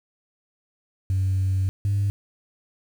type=tone pair in turn; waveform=sine; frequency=95.1 / 100.53 Hz; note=F#2 / G2; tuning=+48 / +44 cents; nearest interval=minor second; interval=96 cents; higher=second; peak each=-18 dBFS; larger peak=neither; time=1.1-1.69 / 1.85-2.1 s; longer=first; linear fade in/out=0 ms; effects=tanh soft clip ceiling -17 dBFS + 8-bit